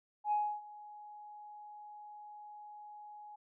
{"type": "tone with ADSR envelope", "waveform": "sine", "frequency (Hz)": 837, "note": "G#5", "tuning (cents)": 13, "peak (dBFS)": -27, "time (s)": [0.24, 3.36], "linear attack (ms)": 79, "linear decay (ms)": 290, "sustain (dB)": -21, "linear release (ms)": 9, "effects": ["tanh soft clip ceiling -24 dBFS"]}